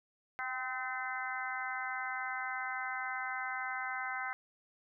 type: harmonic tone with a mistuned harmonic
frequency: 256.5 Hz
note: C4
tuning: 34 cents flat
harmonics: 3 / 4 / 5 / 6 / 7 / 8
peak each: -42 / -45 / -43 / -40 / -48 / -42 dBFS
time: 0.39-4.33 s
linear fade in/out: 0 ms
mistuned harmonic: 3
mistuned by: +21 cents
effects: none